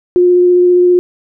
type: tone with vibrato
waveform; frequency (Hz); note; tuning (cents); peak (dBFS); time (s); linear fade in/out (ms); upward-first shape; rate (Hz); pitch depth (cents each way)
sine; 357.1; F4; +39; -5; 0.16-0.99; 0; sine; 15; 9
effects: none